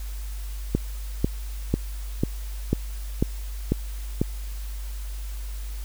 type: click train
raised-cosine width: 3 ms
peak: -7 dBFS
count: 8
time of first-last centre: 0.75-4.215 s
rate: 2.02 Hz
effects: added 50 Hz sine -30 dBFS peak until 5.84 s + white hiss -46 dBFS RMS until 5.84 s